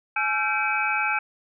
sine tone cluster, 848 / 1354 / 1556 / 2311 / 2543 Hz, G#5 / E6 / G6 / D7 / D#7, +36 / +46 / -13 / -28 / +37 cents, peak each -28 dBFS, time 0.16-1.19 s, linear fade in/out 5 ms, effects none

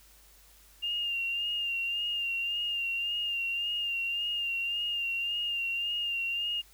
sine tone with vibrato, 2800 Hz, F7, 4 cents sharp, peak -29 dBFS, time 0.82-6.62 s, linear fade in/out 20 ms, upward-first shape sine, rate 1.8 Hz, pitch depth 36 cents each way, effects added 50 Hz sine -60 dBFS peak until 6.73 s + white hiss -59 dBFS RMS until 6.73 s

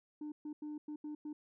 sine tone bursts at uneven times, 300 Hz, D4, 37 cents sharp, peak -38 dBFS, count 6, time 0.21-0.32 / 0.45-0.53 / 0.62-0.78 / 0.88-0.96 / 1.04-1.15 / 1.25-1.33 s, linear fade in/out 5 ms, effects tanh soft clip ceiling -39 dBFS

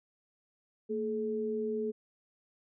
sine tone pair together, 226.7 / 427.7 Hz, A#3 / A4, -48 / -49 cents, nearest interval major seventh, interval 1099 cents, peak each -36 / -32 dBFS, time 0.89-1.92 s, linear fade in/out 20 ms, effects none

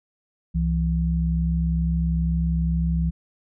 sine tone pair together, 66.24 / 166.3 Hz, C2 / E3, +22 / +16 cents, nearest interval octave + major third, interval 1594 cents, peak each -22 dBFS, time 0.54-3.11 s, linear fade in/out 20 ms, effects none

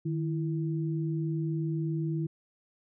sine tone pair together, 154.6 / 331.2 Hz, D#3 / E4, -11 / +8 cents, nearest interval octave + minor second, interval 1319 cents, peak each -29 / -34 dBFS, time 0.05-2.27 s, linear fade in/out 10 ms, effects none

